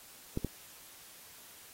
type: clicks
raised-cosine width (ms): 3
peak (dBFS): -19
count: 2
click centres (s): 0.374 / 0.447
effects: white hiss -54 dBFS RMS until 1.73 s + AAC 48 kbps